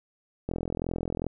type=click train; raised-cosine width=2 ms; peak=-17 dBFS; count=34; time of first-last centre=0.49-1.266 s; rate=42.5 Hz; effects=none